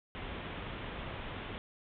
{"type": "low-pass noise", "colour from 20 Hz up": "pink", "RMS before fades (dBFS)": -42, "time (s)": [0.15, 1.58], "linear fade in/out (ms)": 0, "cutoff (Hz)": 3600, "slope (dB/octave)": 96, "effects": []}